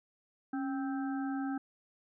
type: harmonic tone with a mistuned harmonic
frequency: 261.6 Hz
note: C4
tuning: in tune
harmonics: 1 / 3 / 5 / 6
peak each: -33 / -42 / -48 / -47 dBFS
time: 0.53-1.58 s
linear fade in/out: 5 ms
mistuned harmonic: 1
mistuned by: +77 cents
effects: none